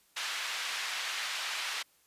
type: band-pass noise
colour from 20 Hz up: white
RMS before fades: -36 dBFS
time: 0.16-1.83 s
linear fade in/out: 10 ms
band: 1200 to 3600 Hz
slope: 12 dB/octave
effects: white hiss -67 dBFS RMS until 2.06 s + resampled to 32000 Hz